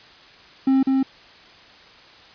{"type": "tone with echo", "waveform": "triangle", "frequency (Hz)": 266.6, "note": "C4", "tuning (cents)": 33, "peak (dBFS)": -12, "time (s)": [0.67, 0.83], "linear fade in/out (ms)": 5, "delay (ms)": 200, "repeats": 1, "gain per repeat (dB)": -2, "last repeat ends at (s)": 1.03, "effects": ["white hiss -47 dBFS RMS until 2.34 s", "resampled to 11025 Hz"]}